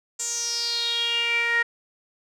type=tone with band-pass filter sweep; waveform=sawtooth; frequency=468.9 Hz; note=A#4; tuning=10 cents sharp; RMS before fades=-25 dBFS; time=0.19-1.63 s; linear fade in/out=10 ms; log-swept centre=7400 to 1800 Hz; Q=7.4; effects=none